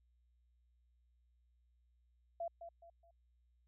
sine tone with echo, 678 Hz, E5, 49 cents sharp, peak -38 dBFS, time 2.4-2.48 s, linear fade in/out 5 ms, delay 210 ms, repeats 3, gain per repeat -9 dB, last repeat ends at 3.11 s, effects added 60 Hz sine -70 dBFS peak until 3.67 s

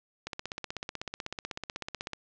click train, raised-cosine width 0.2 ms, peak -18 dBFS, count 31, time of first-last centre 0.27-2.133 s, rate 16.1 Hz, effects low-pass 7000 Hz 12 dB/octave

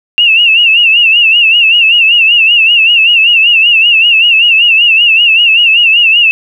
sine tone with vibrato, 2741 Hz, F7, 33 cents flat, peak -3 dBFS, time 0.18-6.31 s, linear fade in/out 0 ms, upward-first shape sine, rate 5.2 Hz, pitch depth 100 cents each way, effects 7-bit

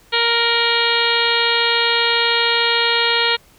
harmonic tone with a mistuned harmonic, 467 Hz, A#4, 3 cents sharp, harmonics 1 / 2 / 3 / 4 / 5 / 6 / 7 / 8 / 9, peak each -23 / -23 / -23 / -23 / -23 / -23 / -23 / -23 / -23 dBFS, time 0.12-3.37 s, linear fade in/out 20 ms, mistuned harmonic 6, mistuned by +38 cents, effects pink hiss -51 dBFS RMS until 3.58 s

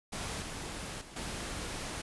pink noise with level steps, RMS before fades -38 / -41 / -50 / -39 dBFS, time 0.12-2.02 s, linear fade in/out 10 ms, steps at 0.42 / 1.01 / 1.16 s, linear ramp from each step 5 ms, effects resampled to 24000 Hz

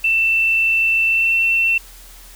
sine tone with pitch glide, 2673 to 2696 Hz, E7 to E7, +23 to +38 cents, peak -13 dBFS, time 0.04-1.78 s, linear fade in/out 5 ms, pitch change +15 cents, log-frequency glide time 1.08-1.34 s, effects added 40 Hz sine -41 dBFS peak until 2.35 s + white hiss -43 dBFS RMS until 2.35 s

